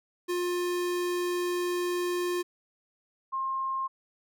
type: tone pair in turn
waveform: square / sine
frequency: 354.4 / 1064.4 Hz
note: F4 / C6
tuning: +25 / +29 cents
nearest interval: octave + perfect fifth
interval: 1904 cents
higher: second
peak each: -28 dBFS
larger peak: neither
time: 0.28-2.43 / 3.32-3.88 s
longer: first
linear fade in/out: 20 ms
effects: none